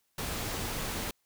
pink noise, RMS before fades -35 dBFS, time 0.18-1.11 s, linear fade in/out 5 ms, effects white hiss -75 dBFS RMS until 1.25 s

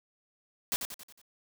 white noise with echo, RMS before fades -30 dBFS, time 0.72-0.76 s, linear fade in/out 0 ms, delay 91 ms, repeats 5, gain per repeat -6 dB, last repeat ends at 1.215 s, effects none

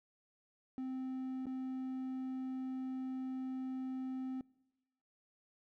triangle tone with dropouts, 260.1 Hz, C4, 10 cents flat, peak -36 dBFS, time 0.78-4.41 s, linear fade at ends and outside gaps 1 ms, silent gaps 1.457-1.467 s, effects noise-tail reverb RT60 1.0 s tail -24 dB re dry

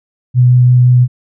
sine tone with vibrato, 124.5 Hz, B2, 14 cents sharp, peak -4 dBFS, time 0.34-1.08 s, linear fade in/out 50 ms, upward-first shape sine, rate 5.8 Hz, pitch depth 8 cents each way, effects none

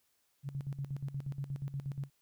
sine tone with tremolo, 138.59 Hz, C#3, in tune, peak -34 dBFS, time 0.43-2.1 s, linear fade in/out 50 ms, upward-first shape square, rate 8.4 Hz, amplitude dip 75%, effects white hiss -75 dBFS RMS until 2.21 s

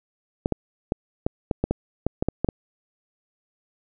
clicks, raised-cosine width 2 ms, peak -8 dBFS, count 12, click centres 0.459 / 0.523 / 0.921 / 1.265 / 1.512 / 1.64 / 1.71 / 2.066 / 2.225 / 2.286 / 2.446 / 2.488 s, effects none

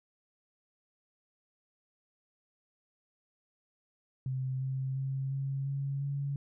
sine tone with pitch steps, 130.7 / 132.6 / 134.53 / 136.49 / 138.47 / 140.49 Hz, C3 / C3 / C3 / C#3 / C#3 / C#3, -1 / +23 / +49 / -26 / -2 / +24 cents, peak -31 dBFS, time 4.26-6.36 s, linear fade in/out 2 ms, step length 350 ms, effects none

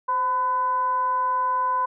sine tone with frequency modulation, 1008 Hz, B5, 35 cents sharp, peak -20 dBFS, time 0.08-1.86 s, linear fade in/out 10 ms, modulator 486 Hz, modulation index 0.32, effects none

